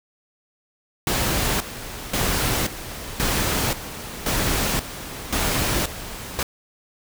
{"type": "noise with tremolo", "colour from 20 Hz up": "pink", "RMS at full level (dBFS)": -22, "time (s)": [1.07, 6.43], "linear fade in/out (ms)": 2, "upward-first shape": "square", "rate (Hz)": 0.94, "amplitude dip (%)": 75, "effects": []}